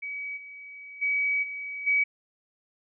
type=tone with level steps; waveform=sine; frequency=2273 Hz; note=C#7; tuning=43 cents sharp; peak=-32 / -41 / -23 / -33 / -20 dBFS; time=0.02-2.04 s; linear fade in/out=10 ms; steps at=0.36 / 1.01 / 1.42 / 1.86 s; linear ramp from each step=20 ms; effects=none